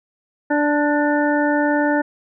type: harmonic tone with a mistuned harmonic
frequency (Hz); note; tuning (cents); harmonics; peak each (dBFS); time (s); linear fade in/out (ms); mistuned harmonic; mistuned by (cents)
293.7; D4; 0; 1 / 2 / 3 / 5 / 6; -18 / -21 / -23 / -25 / -26; 0.5-2.02; 10; 6; +20
effects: none